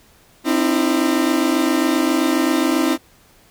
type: tone cluster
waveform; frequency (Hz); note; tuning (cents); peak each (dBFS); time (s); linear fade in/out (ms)
40% pulse; 262 / 305.4 / 332.9; C4 / D#4 / E4; +2 / -32 / +17; -19; 0.44-2.98; 50
effects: pink hiss -52 dBFS RMS until 3.5 s